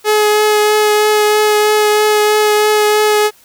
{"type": "tone with vibrato", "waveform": "sawtooth", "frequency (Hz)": 423.3, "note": "G#4", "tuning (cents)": 33, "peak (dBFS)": -5, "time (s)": [0.04, 3.31], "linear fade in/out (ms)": 50, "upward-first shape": "triangle", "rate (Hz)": 3.1, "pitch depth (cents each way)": 13, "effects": ["white hiss -47 dBFS RMS until 3.44 s"]}